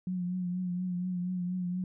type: tone with vibrato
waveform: sine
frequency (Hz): 180.4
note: F#3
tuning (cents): -44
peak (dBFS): -30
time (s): 0.07-1.84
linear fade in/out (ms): 2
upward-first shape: triangle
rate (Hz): 4.2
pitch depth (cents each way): 45
effects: none